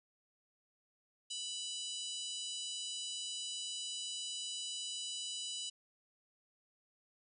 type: harmonic tone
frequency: 987.8 Hz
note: B5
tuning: in tune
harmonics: 3 / 4 / 5 / 6 / 7 / 8 / 9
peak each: -43 / -47 / -49 / -53 / -48 / -51 / -50 dBFS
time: 1.3-5.7 s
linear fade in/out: 10 ms
effects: none